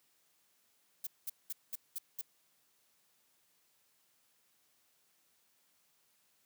violet noise bursts, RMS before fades -39 dBFS, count 6, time 1.04-2.214 s, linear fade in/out 5 ms, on 29 ms, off 200 ms, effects white hiss -73 dBFS RMS until 6.45 s + high-pass 100 Hz 12 dB/octave

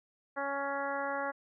harmonic tone, 278.9 Hz, C#4, 11 cents sharp, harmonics 1 / 2 / 3 / 4 / 5 / 6 / 7, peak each -44 / -37 / -38 / -40 / -40 / -41 / -46 dBFS, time 0.36-1.32 s, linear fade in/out 20 ms, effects none

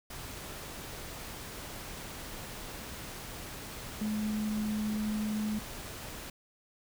sine tone in noise, 213.3 Hz, G#3, 46 cents sharp, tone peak -30 dBFS, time 4.01-5.59 s, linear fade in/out 5 ms, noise pink, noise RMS -43 dBFS, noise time 0.1-6.3 s, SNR +10 dB, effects none

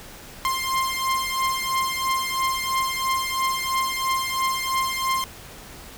sawtooth beating tone pair, 1052 / 1055 Hz, C6 / C6, +9 / +14 cents, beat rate 3 Hz, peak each -21 / -22 dBFS, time 0.45-5.24 s, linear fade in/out 0 ms, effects pink hiss -42 dBFS RMS until 5.97 s

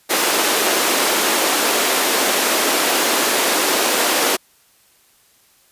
pink high-pass noise, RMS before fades -17 dBFS, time 0.09-4.37 s, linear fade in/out 20 ms, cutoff 300 Hz, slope 24 dB/octave, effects white hiss -55 dBFS RMS until 5.71 s + resampled to 32000 Hz

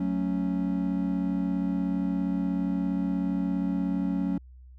triangle chord, F# minor, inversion none, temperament just, 185 / 222 / 277.5 Hz, F#3 / A3 / C#4, 0 / +16 / +2 cents, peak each -26 / -31 / -27 dBFS, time 0-4.38 s, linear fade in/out 5 ms, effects added 63 Hz sine -46 dBFS peak until 4.78 s

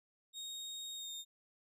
30% pulse tone with pitch glide, 3729 to 3671 Hz, A#7 to A#7, 0 to -27 cents, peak -40 dBFS, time 0.33-1.25 s, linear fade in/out 50 ms, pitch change -27 cents, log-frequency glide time 0.95-1.12 s, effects none

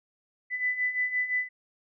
sine beating tone pair, 1993 / 1998.8 Hz, B6 / B6, +15 / +20 cents, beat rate 5.8 Hz, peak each -32 / -27 dBFS, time 0.5-1.49 s, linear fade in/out 50 ms, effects none

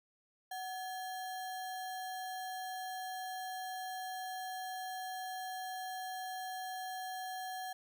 sine tone with sample-and-hold, 746 Hz, F#5, 14 cents sharp, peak -39 dBFS, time 0.51-7.73 s, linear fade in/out 5 ms, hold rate 2450 Hz, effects none

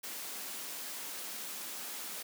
white high-pass noise, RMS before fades -42 dBFS, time 0.03-2.23 s, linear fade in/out 10 ms, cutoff 180 Hz, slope 48 dB/octave, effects none

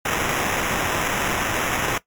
white noise with sample-and-hold, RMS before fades -23 dBFS, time 0.05-1.98 s, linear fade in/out 5 ms, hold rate 4410 Hz, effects noise-tail reverb RT60 0.1 s tail -17 dB re dry + MP3 96 kbps

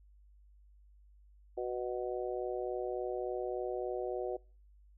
harmonic tone, 123.47 Hz, B2, in tune, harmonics 3 / 4 / 5 / 6, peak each -37 / -39 / -41 / -43 dBFS, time 1.57-4.37 s, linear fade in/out 10 ms, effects noise-tail reverb RT60 0.4 s tail -26 dB re dry + added 50 Hz sine -58 dBFS peak until 4.97 s

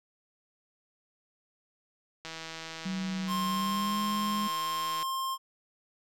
click train, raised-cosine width 0.2 ms, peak -23 dBFS, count 451, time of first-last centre 2.25-5.028 s, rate 162 Hz
sine tone with pitch glide, 188.8 to 207.1 Hz, F#3 to G#3, +35 to -5 cents, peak -31 dBFS, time 2.85-4.48 s, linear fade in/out 10 ms, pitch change +160 cents, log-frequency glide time 3.47-3.99 s
square tone, 1060 Hz, C6, 22 cents sharp, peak -31 dBFS, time 3.27-5.38 s, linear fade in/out 50 ms
effects none

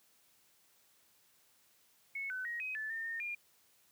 sine tone with pitch steps, 2199 / 1512 / 1886 / 2525 / 1744 / 1812 / 1831 / 2410 Hz, C#7 / F#6 / A#6 / D#7 / A6 / A#6 / A#6 / D7, -14 / +37 / +20 / +25 / -16 / -50 / -32 / +44 cents, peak -37 dBFS, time 2.15-3.35 s, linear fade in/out 5 ms, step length 150 ms, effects white hiss -69 dBFS RMS until 3.91 s + high-pass 60 Hz 12 dB/octave

